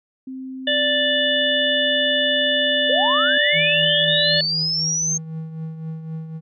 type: tone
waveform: sine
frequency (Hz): 261.6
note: C4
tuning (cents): 0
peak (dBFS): -29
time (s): 0.27-3.38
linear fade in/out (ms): 5
type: harmonic tone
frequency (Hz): 587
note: D5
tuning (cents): -1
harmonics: 1 / 3 / 5 / 6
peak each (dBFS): -22 / -22 / -22 / -22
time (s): 0.67-4.41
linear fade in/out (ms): 5
type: linear sweep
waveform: sine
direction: up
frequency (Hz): 466.2 to 6430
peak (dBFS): -19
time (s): 2.89-5.18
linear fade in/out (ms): 10
type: tone with tremolo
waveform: triangle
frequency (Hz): 160.1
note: D#3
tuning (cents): +50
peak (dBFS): -23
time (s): 3.52-6.41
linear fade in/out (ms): 50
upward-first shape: triangle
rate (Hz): 3.9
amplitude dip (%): 60
effects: none